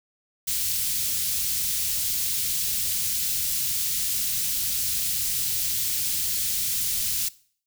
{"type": "band-stop noise", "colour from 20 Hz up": "white", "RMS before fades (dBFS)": -26, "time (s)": [0.47, 7.29], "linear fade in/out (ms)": 10, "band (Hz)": [130, 3600], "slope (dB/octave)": 12, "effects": ["noise-tail reverb RT60 0.5 s tail -20 dB re dry"]}